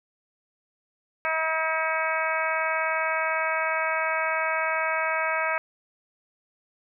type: harmonic tone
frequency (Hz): 319.8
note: D#4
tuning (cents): +48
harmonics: 2 / 3 / 4 / 5 / 6 / 7 / 8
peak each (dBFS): -30 / -31 / -30 / -30 / -35 / -30 / -36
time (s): 1.25-5.58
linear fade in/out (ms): 0
effects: none